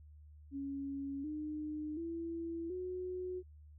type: tone with pitch steps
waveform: sine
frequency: 277 / 303.8 / 333.2 / 365.5 Hz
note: C#4 / D#4 / E4 / F#4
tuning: -1 / -41 / +19 / -21 cents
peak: -38 dBFS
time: 0.51-3.43 s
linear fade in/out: 50 ms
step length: 730 ms
effects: added 75 Hz sine -54 dBFS peak until 3.78 s